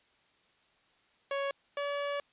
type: tone pair in turn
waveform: sawtooth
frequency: 556 / 571 Hz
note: C#5 / D5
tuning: +5 / -49 cents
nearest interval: unison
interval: 46 cents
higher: second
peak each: -27 / -28 dBFS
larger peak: first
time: 1.31-1.51 / 1.77-2.2 s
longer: second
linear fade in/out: 2 ms
effects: white hiss -68 dBFS RMS until 2.32 s + resampled to 8000 Hz